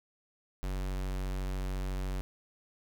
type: tone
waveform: square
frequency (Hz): 47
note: F#1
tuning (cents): +28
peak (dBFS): -33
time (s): 0.63-2.21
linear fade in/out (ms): 0
effects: none